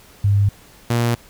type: tone pair in turn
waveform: sine / sawtooth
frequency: 100.7 / 118.41 Hz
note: G2 / A#2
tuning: +47 / +28 cents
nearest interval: minor third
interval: 281 cents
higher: second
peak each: -12 dBFS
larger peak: neither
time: 0.24-0.49 / 0.9-1.15 s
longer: neither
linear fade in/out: 5 ms
effects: pink hiss -47 dBFS RMS until 1.29 s